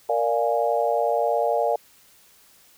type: chord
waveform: sine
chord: Bb dominant seventh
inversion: none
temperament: equal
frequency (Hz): 466.2 / 587.3 / 698.5 / 830.6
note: Bb4 / D5 / F5 / Ab5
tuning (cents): 0 / 0 / 0 / 0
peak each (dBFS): -25 / -24 / -24 / -27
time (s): 0.09-1.76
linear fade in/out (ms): 5
effects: white hiss -55 dBFS RMS until 2.77 s